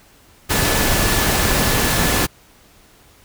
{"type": "tone in noise", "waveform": "sine", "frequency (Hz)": 1730, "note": "A6", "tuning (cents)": -30, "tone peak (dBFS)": -28, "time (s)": [0.49, 2.27], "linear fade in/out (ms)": 20, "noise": "pink", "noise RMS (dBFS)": -17, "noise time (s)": [0.49, 2.27], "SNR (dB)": -14, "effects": ["pink hiss -50 dBFS RMS until 3.24 s"]}